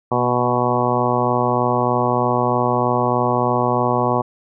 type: harmonic tone with a mistuned harmonic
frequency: 123.2 Hz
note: B2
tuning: 4 cents flat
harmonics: 1 / 2 / 3 / 4 / 5 / 6 / 7 / 8 / 9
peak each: -24 / -24 / -24 / -24 / -24 / -24 / -24 / -24 / -24 dBFS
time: 0.11-4.22 s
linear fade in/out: 10 ms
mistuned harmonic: 2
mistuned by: -28 cents
effects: none